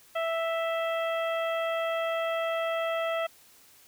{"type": "harmonic tone with a mistuned harmonic", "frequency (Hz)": 659.3, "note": "E5", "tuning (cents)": 0, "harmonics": [1, 2, 3, 4, 5], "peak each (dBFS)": [-28, -34, -38, -40, -42], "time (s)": [0.15, 3.27], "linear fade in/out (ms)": 10, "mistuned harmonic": 5, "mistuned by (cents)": -29, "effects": ["white hiss -57 dBFS RMS until 3.87 s"]}